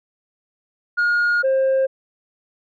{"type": "tone pair in turn", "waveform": "sine", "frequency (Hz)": [1430, 531.5], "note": ["F6", "C5"], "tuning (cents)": [41, 27], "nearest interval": "octave + perfect fourth", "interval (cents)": 1714, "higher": "first", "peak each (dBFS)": [-13, -12], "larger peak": "second", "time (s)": [[0.97, 1.43], [1.43, 1.87]], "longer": "first", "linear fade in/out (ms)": 20, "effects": ["tanh soft clip ceiling -14 dBFS"]}